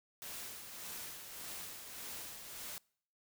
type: noise with tremolo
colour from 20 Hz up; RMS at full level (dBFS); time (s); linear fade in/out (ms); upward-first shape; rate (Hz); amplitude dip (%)
white; -45; 0.22-2.78; 0; sine; 1.7; 45
effects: noise-tail reverb RT60 0.6 s tail -26 dB re dry